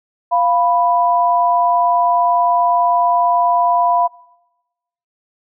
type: tone pair together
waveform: sine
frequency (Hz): 697.1 / 987.8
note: F5 / B5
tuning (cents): -3 / 0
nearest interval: tritone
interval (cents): 603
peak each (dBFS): -14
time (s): 0.31-4.08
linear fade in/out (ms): 20
effects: noise-tail reverb RT60 1.0 s tail -22 dB re dry